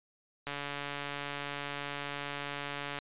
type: click train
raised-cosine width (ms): 0.3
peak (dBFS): -21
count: 361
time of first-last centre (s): 0.47-2.987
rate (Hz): 143
effects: resampled to 8000 Hz